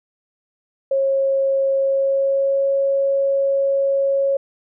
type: tone with pitch glide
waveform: sine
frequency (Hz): 543 to 549.9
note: C#5 to C#5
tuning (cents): -36 to -14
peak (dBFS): -15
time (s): 0.91-4.37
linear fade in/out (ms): 5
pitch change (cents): +22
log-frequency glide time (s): 1.76-2.68
effects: none